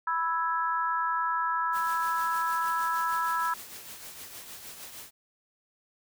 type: chord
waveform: sine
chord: E major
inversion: second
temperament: equal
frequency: 987.8 / 1318.5 / 1661.2 Hz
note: B5 / E6 / G#6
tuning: 0 / 0 / 0 cents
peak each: -29 / -29 / -34 dBFS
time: 0.07-3.54 s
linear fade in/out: 5 ms
type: noise with tremolo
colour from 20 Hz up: white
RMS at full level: -42 dBFS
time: 1.72-5.11 s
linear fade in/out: 50 ms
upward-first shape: triangle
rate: 6.5 Hz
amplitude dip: 50%
effects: none